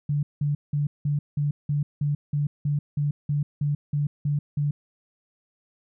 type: tone bursts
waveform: sine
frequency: 145.6 Hz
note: D3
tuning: 15 cents flat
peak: -21 dBFS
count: 15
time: 0.09-4.71 s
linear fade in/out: 5 ms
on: 140 ms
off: 180 ms
effects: none